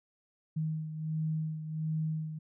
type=beating tone pair; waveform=sine; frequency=156.9 / 158.3 Hz; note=D#3 / D#3; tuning=+15 / +30 cents; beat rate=1.4 Hz; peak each=-32 / -39 dBFS; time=0.56-2.39 s; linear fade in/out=10 ms; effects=none